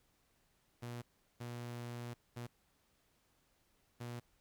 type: tone bursts at uneven times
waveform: sawtooth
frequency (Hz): 119.9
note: A#2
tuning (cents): +49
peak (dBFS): -39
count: 4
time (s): 0.82-1.02 / 1.4-2.14 / 2.36-2.47 / 4-4.2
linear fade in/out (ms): 10
effects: pink hiss -75 dBFS RMS until 4.4 s